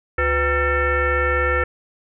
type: tone with frequency modulation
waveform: sine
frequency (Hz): 929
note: A#5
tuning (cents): -6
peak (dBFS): -16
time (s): 0.18-1.64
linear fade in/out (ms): 5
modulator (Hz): 429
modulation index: 2.6
effects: none